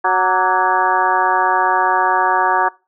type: harmonic tone with a mistuned harmonic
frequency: 185 Hz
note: F#3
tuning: in tune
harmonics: 2 / 3 / 4 / 5 / 6 / 7 / 8 / 9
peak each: -24 / -28 / -18 / -17 / -19 / -28 / -24 / -21 dBFS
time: 0.04-2.69 s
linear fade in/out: 10 ms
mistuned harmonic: 6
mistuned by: +68 cents
effects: noise-tail reverb RT60 0.3 s tail -24 dB re dry